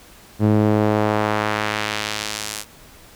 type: tone with band-pass filter sweep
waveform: sawtooth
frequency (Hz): 106.3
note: G#2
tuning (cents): +41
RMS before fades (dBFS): -20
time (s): 0.39-2.65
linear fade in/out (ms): 50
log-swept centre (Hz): 230 to 9300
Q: 0.79
effects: pink hiss -46 dBFS RMS until 3.15 s